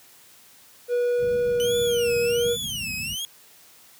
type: tone with pitch glide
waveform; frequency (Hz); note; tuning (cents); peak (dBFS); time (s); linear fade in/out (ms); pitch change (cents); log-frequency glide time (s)
triangle; 485.8 to 476.1; B4 to A#4; -29 to +37; -18; 0.88-2.57; 50; -34; 1.38-1.96
type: low-pass noise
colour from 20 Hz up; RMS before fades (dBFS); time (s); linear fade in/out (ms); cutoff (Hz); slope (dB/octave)
pink; -36; 1.18-3.17; 50; 250; 96
type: tone with vibrato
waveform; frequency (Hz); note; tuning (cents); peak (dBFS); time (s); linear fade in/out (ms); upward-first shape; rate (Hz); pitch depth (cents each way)
sawtooth; 2960; F#7; 0; -25; 1.6-3.25; 0; sine; 1.3; 270
effects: white hiss -52 dBFS RMS until 3.99 s + high-pass 80 Hz 12 dB/octave